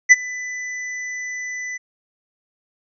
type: tone with ADSR envelope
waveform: square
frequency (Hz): 1995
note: B6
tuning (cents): +17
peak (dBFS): -4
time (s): 0.09-1.78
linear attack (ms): 28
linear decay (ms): 29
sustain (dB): -23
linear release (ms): 17
effects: resampled to 16000 Hz